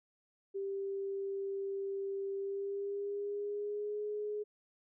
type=tone with pitch glide; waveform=sine; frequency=393 to 418.8 Hz; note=G4 to G#4; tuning=+4 to +15 cents; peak=-35 dBFS; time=0.54-4.44 s; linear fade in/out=20 ms; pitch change=+111 cents; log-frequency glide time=2.36-4.02 s; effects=none